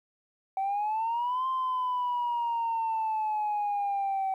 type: exponential two-way sweep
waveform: sine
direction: up then down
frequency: 764 to 1049 to 764 Hz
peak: -25 dBFS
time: 0.57-4.34 s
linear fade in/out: 2 ms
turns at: 1.47 s
effects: tanh soft clip ceiling -24 dBFS + 11-bit